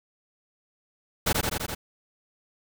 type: noise with echo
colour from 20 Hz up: pink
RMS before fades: -23 dBFS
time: 1.26-1.33 s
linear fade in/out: 10 ms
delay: 84 ms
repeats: 5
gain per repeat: -2 dB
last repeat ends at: 1.75 s
effects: none